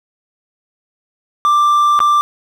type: tone with dropouts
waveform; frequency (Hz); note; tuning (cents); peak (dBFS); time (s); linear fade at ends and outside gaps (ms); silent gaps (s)
triangle; 1180; D6; +8; -7; 1.45-2.21; 0; 1.991-2.003
effects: 7-bit